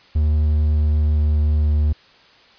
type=tone with pitch glide; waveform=triangle; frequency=76 to 75.13 Hz; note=D#2 to D2; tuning=-40 to +40 cents; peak=-12 dBFS; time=0.15-1.93 s; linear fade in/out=10 ms; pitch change=-20 cents; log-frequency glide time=0.31-1.8 s; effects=white hiss -50 dBFS RMS until 2.58 s + resampled to 11025 Hz